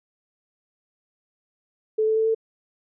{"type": "tone with pitch steps", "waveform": "sine", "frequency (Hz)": [435, 438.8, 442.6, 446.5], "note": ["A4", "A4", "A4", "A4"], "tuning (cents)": [-20, -5, 10, 25], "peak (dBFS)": -18, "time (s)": [1.98, 2.348], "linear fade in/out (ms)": 10, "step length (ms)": 92, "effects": []}